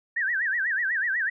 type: tone with vibrato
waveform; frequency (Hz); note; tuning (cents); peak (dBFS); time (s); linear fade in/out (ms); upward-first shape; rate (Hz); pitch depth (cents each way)
sine; 1728; A6; -32; -23; 0.16-1.3; 10; sine; 8.1; 210
effects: none